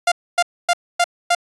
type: tone bursts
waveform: sawtooth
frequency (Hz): 698.5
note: F5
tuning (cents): 0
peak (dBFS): -9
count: 5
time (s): 0.07-1.35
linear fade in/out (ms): 5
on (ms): 48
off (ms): 260
effects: resampled to 24000 Hz